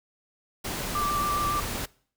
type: noise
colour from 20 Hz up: pink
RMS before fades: -32 dBFS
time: 0.64-1.86 s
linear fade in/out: 10 ms
type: tone with vibrato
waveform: sine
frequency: 1174.7 Hz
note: D6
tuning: in tune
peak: -25 dBFS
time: 0.95-1.6 s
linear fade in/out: 2 ms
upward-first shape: square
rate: 7.2 Hz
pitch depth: 14 cents each way
effects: noise-tail reverb RT60 0.5 s tail -22 dB re dry